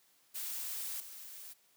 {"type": "noise with level steps", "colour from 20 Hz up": "blue", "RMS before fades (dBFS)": [-40, -49], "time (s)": [0.34, 1.54], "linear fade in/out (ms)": 20, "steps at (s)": 1, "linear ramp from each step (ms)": 2, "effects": ["white hiss -69 dBFS RMS until 1.76 s", "high-pass 150 Hz 12 dB/octave"]}